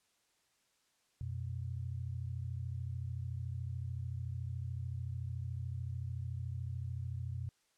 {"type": "tone pair together", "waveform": "sine", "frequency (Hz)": [89.4, 123.07], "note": ["F2", "B2"], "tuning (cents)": [41, -6], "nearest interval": "tritone", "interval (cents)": 553, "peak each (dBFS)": [-40, -40], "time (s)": [1.21, 7.49], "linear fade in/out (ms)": 0, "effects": ["white hiss -75 dBFS RMS until 7.77 s", "low-pass 9000 Hz 12 dB/octave"]}